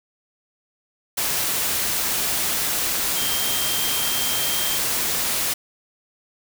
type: tone in noise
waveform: sine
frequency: 3175 Hz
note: G7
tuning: 21 cents sharp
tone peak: -28 dBFS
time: 3.16-4.78 s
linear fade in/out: 10 ms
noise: white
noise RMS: -23 dBFS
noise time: 1.17-5.54 s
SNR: -8 dB
effects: none